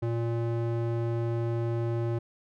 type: tone with band-pass filter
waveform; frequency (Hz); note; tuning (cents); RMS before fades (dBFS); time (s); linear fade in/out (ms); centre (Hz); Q
square; 116.54; A#2; 0; -29; 0.02-2.19; 10; 290; 0.76
effects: none